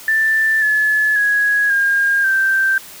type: tone with pitch steps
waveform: sine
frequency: 1770 / 1716.6 / 1664.9 / 1614.7 / 1566 Hz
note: A6 / A6 / G#6 / G#6 / G6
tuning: +10 / -43 / +4 / -49 / -2 cents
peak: -12 dBFS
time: 0.08-2.78 s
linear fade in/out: 2 ms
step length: 540 ms
effects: white hiss -37 dBFS RMS until 3 s